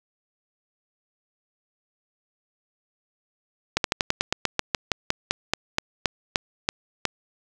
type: slowing click train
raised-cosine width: 0.2 ms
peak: -3 dBFS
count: 19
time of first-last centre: 3.77-7.053 s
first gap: 72 ms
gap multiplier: 1.1
effects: none